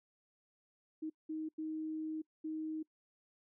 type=tone bursts at uneven times; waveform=sine; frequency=313.8 Hz; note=D#4; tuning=15 cents sharp; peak=-37 dBFS; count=4; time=1.02-1.1 / 1.29-1.49 / 1.58-2.22 / 2.44-2.83 s; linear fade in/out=10 ms; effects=noise-tail reverb RT60 0.1 s tail -25 dB re dry